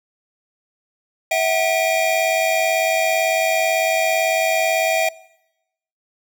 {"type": "tone cluster", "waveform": "square", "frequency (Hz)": [651, 749, 2406], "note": ["E5", "F#5", "D7"], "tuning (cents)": [-22, 21, 41], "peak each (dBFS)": [-20, -23, -23], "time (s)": [1.31, 5.09], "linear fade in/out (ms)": 5, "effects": ["noise-tail reverb RT60 0.9 s tail -22 dB re dry"]}